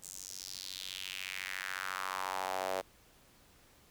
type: tone with high-pass filter sweep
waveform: sawtooth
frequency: 94.1 Hz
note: F#2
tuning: 30 cents sharp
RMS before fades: -40 dBFS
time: 0.02-2.82 s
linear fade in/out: 20 ms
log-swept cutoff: 7700 to 570 Hz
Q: 2.9
effects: pink hiss -63 dBFS RMS until 3.9 s